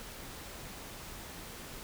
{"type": "silence", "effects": ["pink hiss -46 dBFS RMS until 1.83 s"]}